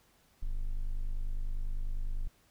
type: tone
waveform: triangle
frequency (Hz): 25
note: G0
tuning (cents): +35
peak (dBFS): -28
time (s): 0.42-2.28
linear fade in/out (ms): 10
effects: pink hiss -67 dBFS RMS until 2.5 s